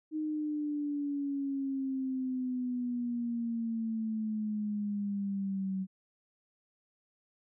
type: exponential sweep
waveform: sine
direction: down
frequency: 311.1 to 188.7 Hz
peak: -31 dBFS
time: 0.11-5.87 s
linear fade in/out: 50 ms
effects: none